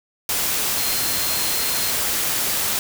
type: tone in noise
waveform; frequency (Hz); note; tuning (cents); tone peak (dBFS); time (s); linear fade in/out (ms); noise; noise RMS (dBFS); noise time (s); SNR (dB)
sine; 4186; C8; 0; -29; 0.77-1.91; 2; white; -22; 0.29-2.79; -10
effects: none